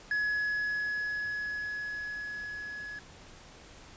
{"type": "tone with level ramp", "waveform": "triangle", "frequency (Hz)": 1690, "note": "G#6", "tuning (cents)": 30, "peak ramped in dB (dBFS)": [-25, -37], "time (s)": [0.11, 2.99], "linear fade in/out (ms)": 2, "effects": ["pink hiss -52 dBFS RMS until 3.96 s", "resampled to 16000 Hz"]}